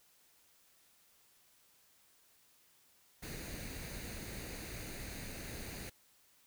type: noise with comb filter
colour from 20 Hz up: pink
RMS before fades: -45 dBFS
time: 3.22-5.9 s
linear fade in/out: 10 ms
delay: 0.46 ms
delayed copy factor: +0.55
effects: white hiss -68 dBFS RMS until 6.46 s